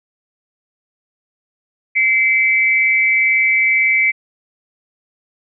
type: tone pair together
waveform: sine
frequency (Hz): 2077 / 2299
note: C7 / D7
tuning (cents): -13 / -37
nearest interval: major second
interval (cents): 176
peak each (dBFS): -14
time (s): 1.95-4.12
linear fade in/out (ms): 20
effects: none